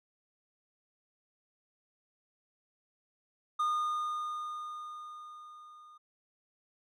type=tone with level ramp; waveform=triangle; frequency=1222 Hz; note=D#6; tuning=32 cents flat; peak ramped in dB=-25 to -51 dBFS; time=3.59-5.98 s; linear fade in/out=10 ms; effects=none